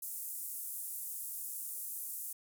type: band-pass noise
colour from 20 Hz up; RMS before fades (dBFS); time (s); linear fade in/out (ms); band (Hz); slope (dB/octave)
white; -42; 0.02-2.33; 5; 8700 to 16000; 24
effects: none